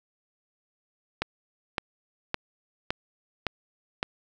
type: click train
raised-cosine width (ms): 0.3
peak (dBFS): -10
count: 6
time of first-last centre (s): 1.22-4.029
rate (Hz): 1.78
effects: none